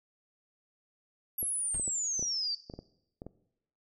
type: exponential sweep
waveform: sine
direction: down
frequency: 11590 to 4564 Hz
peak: -30 dBFS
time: 1.38-2.55 s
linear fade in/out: 5 ms
type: clicks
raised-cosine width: 2 ms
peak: -29 dBFS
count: 10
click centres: 1.429 / 1.797 / 1.879 / 2.194 / 2.226 / 2.699 / 2.738 / 2.79 / 3.219 / 3.266 s
type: noise with exponential decay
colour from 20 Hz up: brown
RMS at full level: -37 dBFS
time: 1.74-1.87 s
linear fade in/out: 1 ms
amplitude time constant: 27 ms
effects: noise-tail reverb RT60 0.8 s tail -18 dB re dry